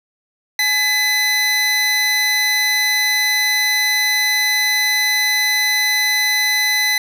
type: tone pair together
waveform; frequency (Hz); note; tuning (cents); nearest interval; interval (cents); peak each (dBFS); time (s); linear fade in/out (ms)
25% pulse; 845.1 / 2010; G#5 / B6; +30 / +30; octave + minor third; 1500; -23 / -11; 0.59-6.98; 2
effects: none